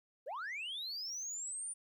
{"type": "linear sweep", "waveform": "sine", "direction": "up", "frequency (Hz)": [450.3, 9397], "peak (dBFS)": -37, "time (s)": [0.26, 1.74], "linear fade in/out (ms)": 20, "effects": ["tanh soft clip ceiling -38 dBFS", "13-bit"]}